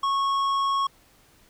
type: tone with tanh clipping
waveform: sine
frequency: 1100 Hz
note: C#6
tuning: 14 cents flat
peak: -23 dBFS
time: 0.03-0.87 s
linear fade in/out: 5 ms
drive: 10 dB
effects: pink hiss -58 dBFS RMS until 1.49 s